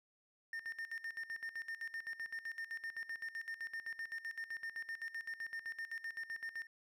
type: tone with tremolo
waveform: triangle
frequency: 1818 Hz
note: A#6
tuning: 44 cents flat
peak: -38 dBFS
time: 0.53-6.67 s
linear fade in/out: 2 ms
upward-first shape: square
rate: 7.8 Hz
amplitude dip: 80%
effects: none